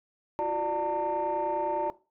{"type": "tone cluster", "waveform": "sine", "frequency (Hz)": [341.1, 370.8, 591, 900], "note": ["F4", "F#4", "D5", "A5"], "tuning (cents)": [-41, 4, 11, 39], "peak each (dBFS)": [-36, -34, -30, -27], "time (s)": [0.39, 1.9], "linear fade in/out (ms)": 0, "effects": ["noise-tail reverb RT60 0.3 s tail -18 dB re dry", "tanh soft clip ceiling -21 dBFS"]}